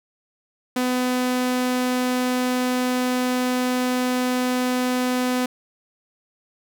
sawtooth tone, 251.3 Hz, B3, 30 cents sharp, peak -16 dBFS, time 0.76-5.46 s, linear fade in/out 5 ms, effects none

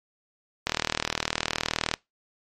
click train, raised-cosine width 0.2 ms, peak -6 dBFS, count 51, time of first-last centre 0.67-1.939 s, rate 39.4 Hz, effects noise-tail reverb RT60 0.2 s tail -23 dB re dry + MP3 64 kbps

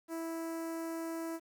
sawtooth tone with notch filter, 328.6 Hz, E4, 5 cents flat, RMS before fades -39 dBFS, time 0.08-1.4 s, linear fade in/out 50 ms, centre 3400 Hz, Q 0.55, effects 11-bit

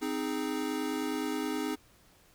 square chord, Ab major, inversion first, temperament equal, 261.6 / 311.1 / 415.3 Hz, C4 / Eb4 / Ab4, 0 / 0 / 0 cents, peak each -36 / -35 / -38 dBFS, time 0.01-1.76 s, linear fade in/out 20 ms, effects pink hiss -62 dBFS RMS until 2.34 s

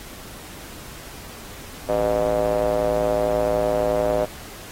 square tone with band-pass filter, 55.4 Hz, A1, 13 cents sharp, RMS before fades -21 dBFS, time 1.88-4.26 s, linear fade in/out 20 ms, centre 580 Hz, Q 6.1, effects pink hiss -40 dBFS RMS until 4.71 s + AAC 48 kbps

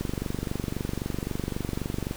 click train, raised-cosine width 3 ms, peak -16 dBFS, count 51, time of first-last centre 0.01-2.111 s, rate 23.8 Hz, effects pink hiss -42 dBFS RMS until 2.16 s

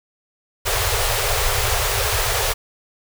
pink band-stop noise, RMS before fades -20 dBFS, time 0.65-2.54 s, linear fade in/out 20 ms, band 120 to 390 Hz, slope 96 dB/octave, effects none

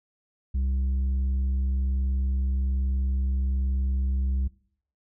sine tone with tanh clipping, 65.8 Hz, C2, 10 cents sharp, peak -24 dBFS, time 0.54-4.48 s, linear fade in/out 10 ms, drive 5 dB, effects noise-tail reverb RT60 0.6 s tail -21 dB re dry

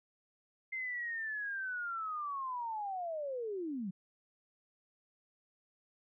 sine linear sweep, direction down, 2093 to 174.61 Hz, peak -36 dBFS, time 0.72-3.91 s, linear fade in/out 10 ms, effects none

